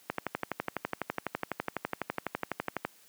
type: click train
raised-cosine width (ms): 0.5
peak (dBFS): -15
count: 34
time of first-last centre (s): 0.1-2.85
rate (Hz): 12
effects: white hiss -60 dBFS RMS until 3.08 s + high-pass 150 Hz 12 dB/octave